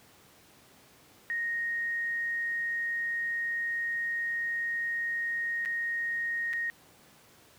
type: tone with dropouts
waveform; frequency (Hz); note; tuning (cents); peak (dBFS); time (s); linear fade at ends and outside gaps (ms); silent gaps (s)
sine; 1864.7; A#6; 0; -29; 1.3-6.7; 0; 5.651-5.658 / 6.531-6.535
effects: pink hiss -58 dBFS RMS until 7.58 s + high-pass 100 Hz 12 dB/octave